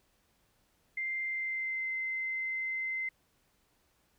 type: tone with pitch glide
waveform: sine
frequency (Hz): 2093 to 2069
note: C7 to C7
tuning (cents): 0 to -20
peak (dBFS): -32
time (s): 0.97-3.09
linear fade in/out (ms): 5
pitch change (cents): -20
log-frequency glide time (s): 1.21-1.9
effects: pink hiss -72 dBFS RMS until 4.18 s